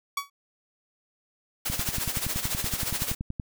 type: tone with exponential decay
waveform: sawtooth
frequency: 1130 Hz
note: C#6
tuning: 33 cents sharp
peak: -20 dBFS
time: 0.17-0.3 s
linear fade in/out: 5 ms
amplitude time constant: 27 ms
type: noise with tremolo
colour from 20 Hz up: white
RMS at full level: -28 dBFS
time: 1.65-3.15 s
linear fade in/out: 10 ms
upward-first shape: sine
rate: 14 Hz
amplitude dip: 65%
type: click train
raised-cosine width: 5 ms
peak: -19 dBFS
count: 19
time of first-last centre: 1.7-3.398 s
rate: 10.6 Hz
effects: none